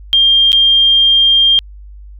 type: tone with dropouts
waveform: sine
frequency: 3200 Hz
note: G7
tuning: 35 cents sharp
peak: -6 dBFS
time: 0.13-1.59 s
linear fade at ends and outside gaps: 0 ms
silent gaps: 0.519-0.529 s
effects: added 50 Hz sine -31 dBFS peak until 2.19 s